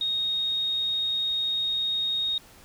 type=tone; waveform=sine; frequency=3729 Hz; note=A#7; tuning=in tune; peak=-24 dBFS; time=0.01-2.38 s; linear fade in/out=2 ms; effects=pink hiss -52 dBFS RMS until 2.64 s